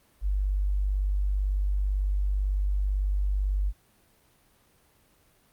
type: tone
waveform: sine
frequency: 49 Hz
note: G1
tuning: in tune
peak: -23 dBFS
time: 0.21-3.73 s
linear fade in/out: 50 ms
effects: pink hiss -63 dBFS RMS until 5.52 s + Opus 32 kbps